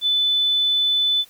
sine tone, 3500 Hz, A7, 10 cents flat, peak -16 dBFS, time 0.01-1.25 s, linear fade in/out 50 ms, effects white hiss -51 dBFS RMS until 1.29 s

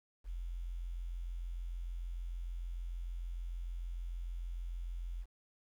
sine tone with quantisation, 43.34 Hz, F1, 12 cents flat, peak -38 dBFS, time 0.24-5.26 s, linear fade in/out 50 ms, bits 11, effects none

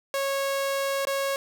sawtooth tone with dropouts, 550 Hz, C#5, 14 cents flat, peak -21 dBFS, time 0.14-1.36 s, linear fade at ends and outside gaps 1 ms, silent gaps 1.052-1.071 s, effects none

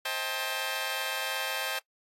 10% pulse chord, A half-diminished seventh, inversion first, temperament just, 528 / 633.6 / 792 / 880 Hz, C5 / Eb5 / G5 / A5, +16 / +31 / +18 / 0 cents, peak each -29 dBFS, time 0.05-1.79 s, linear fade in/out 5 ms, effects noise-tail reverb RT60 0.1 s tail -24 dB re dry + AAC 48 kbps

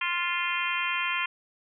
harmonic tone with a mistuned harmonic, 349.5 Hz, F4, 1 cent sharp, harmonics 3 / 4 / 5 / 6 / 7 / 8 / 9, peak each -32 / -35 / -35 / -33 / -33 / -34 / -36 dBFS, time 0.01-1.26 s, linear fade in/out 5 ms, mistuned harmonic 8, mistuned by -46 cents, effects none

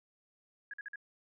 sine tone bursts, 1661.2 Hz, G#6, in tune, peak -40 dBFS, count 4, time 0.71-0.958 s, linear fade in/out 2 ms, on 26 ms, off 48 ms, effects none

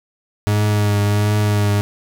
40% pulse tone with vibrato, 103.83 Hz, G#2, in tune, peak -13 dBFS, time 0.47-1.81 s, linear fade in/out 0 ms, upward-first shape triangle, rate 1.4 Hz, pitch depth 27 cents each way, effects none

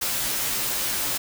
white noise with comb filter, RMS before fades -26 dBFS, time 0.01-1.18 s, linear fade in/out 10 ms, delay 12 ms, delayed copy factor -0.65, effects none

